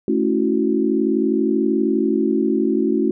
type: chord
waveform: sine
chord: F# minor seventh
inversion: first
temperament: equal with one note detuned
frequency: 218.5 / 277.2 / 329.6 / 370 Hz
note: A3 / C#4 / E4 / F#4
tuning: -12 / 0 / 0 / 0 cents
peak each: -21 dBFS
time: 0.08-3.11 s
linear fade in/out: 2 ms
effects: none